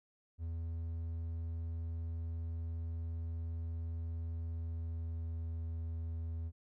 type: tone with pitch glide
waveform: triangle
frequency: 82.6 to 82.08 Hz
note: E2 to E2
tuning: +4 to -7 cents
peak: -35 dBFS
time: 0.38-6.52 s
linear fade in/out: 50 ms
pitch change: -11 cents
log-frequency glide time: 4.43-5.63 s
effects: none